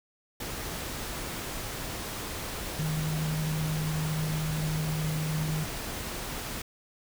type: tone in noise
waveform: sine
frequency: 155.56 Hz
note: D#3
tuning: in tune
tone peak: -28 dBFS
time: 2.79-5.64 s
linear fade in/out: 5 ms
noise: pink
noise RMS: -36 dBFS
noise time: 0.4-6.62 s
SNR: +5 dB
effects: none